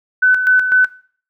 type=tone with tremolo; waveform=sine; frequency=1507 Hz; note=F#6; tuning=31 cents sharp; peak=-8 dBFS; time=0.22-0.86 s; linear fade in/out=10 ms; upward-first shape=square; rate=4 Hz; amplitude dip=55%; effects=noise-tail reverb RT60 0.5 s tail -19 dB re dry